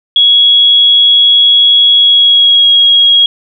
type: tone with pitch glide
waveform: sine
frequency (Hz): 3337 to 3295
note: G#7 to G#7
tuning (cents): +8 to -14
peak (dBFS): -3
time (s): 0.16-3.26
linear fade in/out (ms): 2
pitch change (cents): -22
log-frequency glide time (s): 1.95-2.77
effects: none